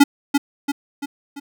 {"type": "tone with echo", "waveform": "square", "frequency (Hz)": 283.2, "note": "C#4", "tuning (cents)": 37, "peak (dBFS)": -7, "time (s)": [0, 0.04], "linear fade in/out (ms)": 10, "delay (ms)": 340, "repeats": 4, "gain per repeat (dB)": -6, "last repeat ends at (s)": 1.4, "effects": []}